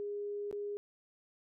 sine tone with dropouts, 410 Hz, G#4, 22 cents flat, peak -36 dBFS, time 0-0.77 s, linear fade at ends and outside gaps 0 ms, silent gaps 0.512-0.527 s, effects none

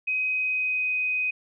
sine tone with pitch glide, 2521 to 2506 Hz, D#7 to D#7, +22 to +12 cents, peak -23 dBFS, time 0.07-1.31 s, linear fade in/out 10 ms, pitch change -10 cents, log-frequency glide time 0.3-0.91 s, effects none

